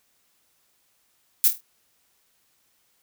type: noise with echo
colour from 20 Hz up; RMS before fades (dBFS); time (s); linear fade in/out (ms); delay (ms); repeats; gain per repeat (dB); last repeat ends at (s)
violet; -17; 1.44-1.48; 0; 25; 5; -7; 1.605
effects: white hiss -67 dBFS RMS until 3.02 s